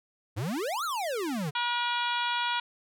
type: exponential two-way sweep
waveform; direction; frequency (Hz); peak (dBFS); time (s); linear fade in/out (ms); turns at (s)
square; up then down; 92.6 to 1434 to 137.1; -30; 0.36-1.51; 20; 0.84
type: harmonic tone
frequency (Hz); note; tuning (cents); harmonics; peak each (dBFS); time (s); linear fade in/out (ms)
480; B4; -49; 2 / 3 / 4 / 5 / 6 / 7 / 8 / 9; -30 / -33 / -41 / -37 / -38 / -35 / -41 / -48; 1.55-2.6; 5
effects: none